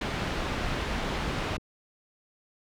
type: low-pass noise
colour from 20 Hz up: pink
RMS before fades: -31 dBFS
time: 0.01-1.57 s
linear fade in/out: 5 ms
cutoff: 3400 Hz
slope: 12 dB/octave
type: clicks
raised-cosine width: 3 ms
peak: -27 dBFS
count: 3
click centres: 0.521 / 1.28 / 1.58 s
effects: none